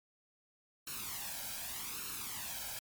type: noise with flanger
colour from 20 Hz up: white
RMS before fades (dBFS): -42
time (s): 0.87-2.79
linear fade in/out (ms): 2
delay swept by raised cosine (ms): 0.73 to 1.29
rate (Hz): 0.84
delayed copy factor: +0.7
effects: MP3 96 kbps